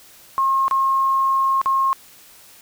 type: tone with dropouts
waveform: sine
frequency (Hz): 1075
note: C6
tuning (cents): +47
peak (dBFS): -15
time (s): 0.38-1.93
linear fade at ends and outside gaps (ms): 0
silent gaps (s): 0.681-0.711 / 1.615-1.659
effects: white hiss -47 dBFS RMS until 2.61 s